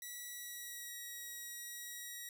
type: tone with pitch glide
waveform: 5% pulse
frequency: 1946 to 1912.6 Hz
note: B6 to A#6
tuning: -26 to +44 cents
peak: -35 dBFS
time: 0.02-2.29 s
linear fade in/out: 2 ms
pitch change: -30 cents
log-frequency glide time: 0.28-0.91 s
effects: none